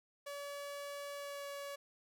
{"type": "tone with pitch glide", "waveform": "sawtooth", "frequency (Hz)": [570, 565.4], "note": ["C#5", "C#5"], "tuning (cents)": [48, 34], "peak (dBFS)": -39, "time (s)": [0.26, 1.76], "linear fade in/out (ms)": 10, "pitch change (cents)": -14, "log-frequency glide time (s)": [1.14, 1.48], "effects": []}